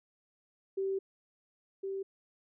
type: tone pair in turn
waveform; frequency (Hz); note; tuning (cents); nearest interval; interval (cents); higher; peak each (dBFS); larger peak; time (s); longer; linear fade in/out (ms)
sine; 387.2 / 388.6; G4 / G4; -21 / -15; unison; 6; second; -30 / -34; first; 0.77-0.99 / 1.83-2.03; first; 10
effects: none